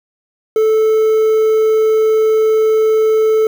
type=tone with quantisation; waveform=triangle; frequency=437.5 Hz; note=A4; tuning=10 cents flat; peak=-7 dBFS; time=0.56-3.47 s; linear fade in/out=2 ms; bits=6; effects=none